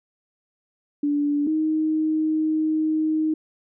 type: tone pair in turn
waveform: sine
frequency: 290.5 / 312.5 Hz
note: D4 / D#4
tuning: -19 / +8 cents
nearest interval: minor second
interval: 127 cents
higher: second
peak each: -19 dBFS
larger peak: neither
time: 1.03-1.47 / 1.47-3.34 s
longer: second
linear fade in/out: 5 ms
effects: none